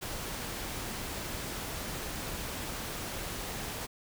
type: noise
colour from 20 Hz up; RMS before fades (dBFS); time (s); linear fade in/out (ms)
pink; -38; 0.01-3.87; 20
effects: none